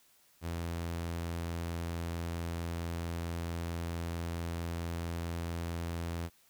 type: tone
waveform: sawtooth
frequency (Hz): 84.5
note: E2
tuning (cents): +43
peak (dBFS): -31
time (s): 0.41-6.3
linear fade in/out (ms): 50
effects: white hiss -66 dBFS RMS until 6.49 s